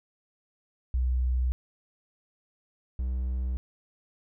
sine / triangle tone pair in turn, 62.7 / 63.17 Hz, B1 / B1, +27 / +40 cents, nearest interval unison, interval 13 cents, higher second, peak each -23 / -25 dBFS, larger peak first, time 0.94-1.52 / 2.99-3.57 s, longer neither, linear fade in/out 0 ms, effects none

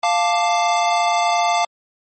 square chord, D minor, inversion first, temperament equal, 698.5 / 880 / 1174.7 Hz, F5 / A5 / D6, 0 / 0 / 0 cents, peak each -18 / -21 / -24 dBFS, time 0.03-1.65 s, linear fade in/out 5 ms, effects low-pass 8000 Hz 12 dB/octave + MP3 32 kbps

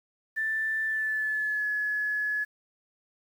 sine tone with pitch glide, 1766 to 1700.9 Hz, A6 to G#6, +6 to +41 cents, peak -26 dBFS, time 0.36-2.45 s, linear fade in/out 20 ms, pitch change -65 cents, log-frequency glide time 0.86-1.66 s, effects 9-bit

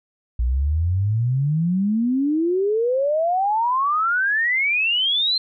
sine exponential sweep, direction up, 57.4 to 4186 Hz, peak -17 dBFS, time 0.39-5.38 s, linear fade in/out 5 ms, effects none

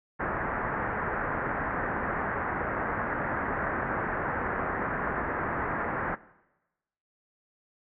white low-pass noise, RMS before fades -31 dBFS, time 0.19-6.16 s, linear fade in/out 20 ms, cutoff 1800 Hz, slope 48 dB/octave, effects noise-tail reverb RT60 1.0 s tail -19 dB re dry

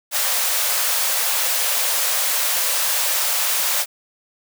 white high-pass noise, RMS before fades -20 dBFS, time 0.11-3.86 s, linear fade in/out 50 ms, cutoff 480 Hz, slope 96 dB/octave, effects none

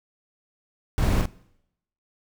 brown noise with echo, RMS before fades -23 dBFS, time 0.98-1.21 s, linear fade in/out 0 ms, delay 45 ms, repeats 1, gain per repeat -2 dB, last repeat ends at 1.255 s, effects noise-tail reverb RT60 0.8 s tail -21 dB re dry

